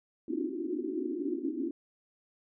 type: band-pass noise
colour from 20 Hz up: white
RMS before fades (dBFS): -34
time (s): 0.28-1.71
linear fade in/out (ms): 2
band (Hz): 250 to 370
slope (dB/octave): 96
effects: none